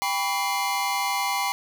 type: tone cluster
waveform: square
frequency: 794 / 985 / 1135 / 2095 / 4327 Hz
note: G5 / B5 / C#6 / C7 / C#8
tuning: +22 / -5 / +41 / +2 / -43 cents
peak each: -29 / -29 / -33 / -31 / -35 dBFS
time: 0.02-1.52 s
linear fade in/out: 0 ms
effects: none